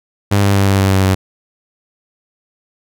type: tone with pitch steps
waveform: sawtooth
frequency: 100.7 / 99.72 / 98.74 / 97.78 / 96.82 / 95.88 / 94.94 Hz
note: G2 / G2 / G2 / G2 / G2 / G2 / F#2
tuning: +47 / +30 / +13 / -4 / -21 / -38 / +45 cents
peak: -6 dBFS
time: 0.31-1.15 s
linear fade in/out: 10 ms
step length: 120 ms
effects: none